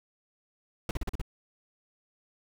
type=noise bursts; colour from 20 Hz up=brown; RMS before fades=-30 dBFS; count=6; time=0.89-1.215 s; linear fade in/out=2 ms; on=20 ms; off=41 ms; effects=none